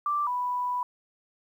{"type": "tone pair in turn", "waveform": "sine", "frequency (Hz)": [1174.7, 987.8], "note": ["D6", "B5"], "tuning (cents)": [0, 0], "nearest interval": "minor third", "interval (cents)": 300, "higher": "first", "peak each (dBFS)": [-24, -26], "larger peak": "first", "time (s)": [[0.06, 0.27], [0.27, 0.83]], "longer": "second", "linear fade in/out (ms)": 2, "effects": ["10-bit"]}